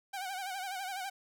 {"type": "tone with vibrato", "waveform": "sawtooth", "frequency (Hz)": 763, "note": "G5", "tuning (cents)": -47, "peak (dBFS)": -33, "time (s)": [0.13, 1.1], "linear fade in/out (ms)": 10, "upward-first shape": "sine", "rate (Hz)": 12, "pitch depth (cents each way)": 84, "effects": []}